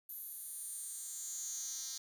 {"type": "tone with high-pass filter sweep", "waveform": "10% pulse", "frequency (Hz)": 263.5, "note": "C4", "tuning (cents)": 12, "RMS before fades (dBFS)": -44, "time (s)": [0.09, 1.98], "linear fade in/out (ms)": 5, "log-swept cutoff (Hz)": [12000, 5300], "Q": 5, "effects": []}